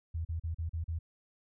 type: tone bursts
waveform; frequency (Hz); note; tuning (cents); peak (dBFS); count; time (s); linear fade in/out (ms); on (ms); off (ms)
sine; 82; E2; -9; -32; 6; 0.14-0.99; 10; 110; 38
effects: none